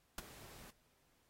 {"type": "noise with ADSR envelope", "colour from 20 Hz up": "pink", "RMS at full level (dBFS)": -39, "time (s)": [0.18, 0.71], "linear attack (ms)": 3, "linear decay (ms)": 18, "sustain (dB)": -18, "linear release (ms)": 11, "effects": ["pink hiss -75 dBFS RMS until 1.29 s", "AAC 48 kbps"]}